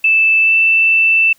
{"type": "tone with pitch glide", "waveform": "sine", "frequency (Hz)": [2637, 2658], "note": ["E7", "E7"], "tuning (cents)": [0, 14], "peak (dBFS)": -8, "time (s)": [0.04, 1.33], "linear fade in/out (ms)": 5, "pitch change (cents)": 14, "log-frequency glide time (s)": [0.41, 0.54], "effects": ["white hiss -53 dBFS RMS until 1.38 s"]}